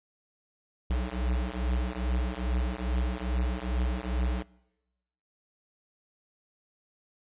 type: beating tone pair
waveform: square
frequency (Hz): 60.5 / 62.9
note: B1 / B1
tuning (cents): -35 / +32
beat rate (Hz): 2.4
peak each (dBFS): -31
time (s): 0.9-4.43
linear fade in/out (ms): 5
effects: noise-tail reverb RT60 1.0 s tail -23 dB re dry + resampled to 8000 Hz